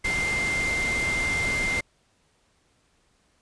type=tone in noise; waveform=sine; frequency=2093 Hz; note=C7; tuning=in tune; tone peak=-24 dBFS; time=0.04-1.81 s; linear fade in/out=10 ms; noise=pink; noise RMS=-31 dBFS; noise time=0.04-1.81 s; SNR=+4 dB; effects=pink hiss -66 dBFS RMS until 3.41 s + resampled to 22050 Hz